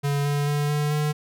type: tone with pitch steps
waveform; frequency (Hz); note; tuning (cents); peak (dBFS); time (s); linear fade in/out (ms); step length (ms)
square; 142.5 / 144.32 / 146.17 / 148.04 / 149.93; C#3 / D3 / D3 / D3 / D3; +48 / -30 / -8 / +14 / +36; -22; 0.03-1.13; 20; 220
effects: none